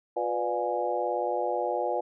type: harmonic tone with a mistuned harmonic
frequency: 118.8 Hz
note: A#2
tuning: 33 cents sharp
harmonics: 3 / 4 / 5 / 6 / 7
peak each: -34 / -31 / -32 / -33 / -32 dBFS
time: 0.16-2.01 s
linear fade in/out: 10 ms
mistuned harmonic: 4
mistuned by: +74 cents
effects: none

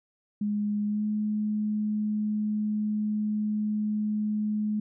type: tone with pitch glide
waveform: sine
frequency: 207.7 to 211.8 Hz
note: G#3 to G#3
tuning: 0 to +34 cents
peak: -25 dBFS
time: 0.41-4.8 s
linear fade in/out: 5 ms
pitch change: +34 cents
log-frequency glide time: 0.86-1.04 s
effects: none

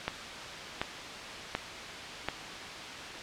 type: click train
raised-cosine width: 0.3 ms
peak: -13 dBFS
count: 4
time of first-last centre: 0.08-2.286 s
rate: 1.36 Hz
effects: white hiss -40 dBFS RMS until 3.22 s + low-pass 4000 Hz 12 dB/octave

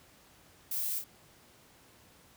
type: noise with echo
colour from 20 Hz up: violet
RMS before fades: -35 dBFS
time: 0.71-0.99 s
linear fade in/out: 5 ms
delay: 26 ms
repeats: 2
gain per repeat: -5 dB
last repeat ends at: 1.042 s
effects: pink hiss -60 dBFS RMS until 2.36 s + high-pass 60 Hz 12 dB/octave

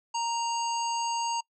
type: harmonic tone with a mistuned harmonic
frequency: 932.3 Hz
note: A#5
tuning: in tune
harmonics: 1 / 3 / 5 / 7 / 8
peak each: -28 / -37 / -39 / -38 / -46 dBFS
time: 0.14-1.41 s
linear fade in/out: 10 ms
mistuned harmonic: 8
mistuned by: +80 cents
effects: noise-tail reverb RT60 0.1 s tail -26 dB re dry

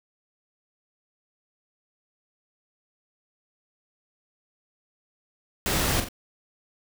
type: noise with echo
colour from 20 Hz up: pink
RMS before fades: -25 dBFS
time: 5.66-6 s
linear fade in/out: 0 ms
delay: 43 ms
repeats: 2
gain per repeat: -7 dB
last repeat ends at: 6.086 s
effects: none

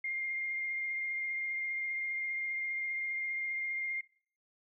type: tone with vibrato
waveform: sine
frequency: 2116 Hz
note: C7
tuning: 19 cents sharp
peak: -33 dBFS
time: 0.04-4.01 s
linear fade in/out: 5 ms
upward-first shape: sine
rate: 15 Hz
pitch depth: 12 cents each way
effects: noise-tail reverb RT60 0.5 s tail -21 dB re dry

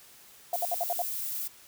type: noise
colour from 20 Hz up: violet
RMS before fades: -34 dBFS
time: 0.53-1.48 s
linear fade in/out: 10 ms
type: tone bursts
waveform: sine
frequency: 698.5 Hz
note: F5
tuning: in tune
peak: -26 dBFS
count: 6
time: 0.53-1.02 s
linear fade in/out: 2 ms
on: 30 ms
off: 62 ms
effects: white hiss -54 dBFS RMS until 1.67 s

